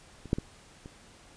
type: clicks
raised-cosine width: 3 ms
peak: -30 / -11 / -20 / -30 dBFS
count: 4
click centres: 0.257 / 0.331 / 0.385 / 0.859 s
effects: pink hiss -55 dBFS RMS until 1.36 s + resampled to 22050 Hz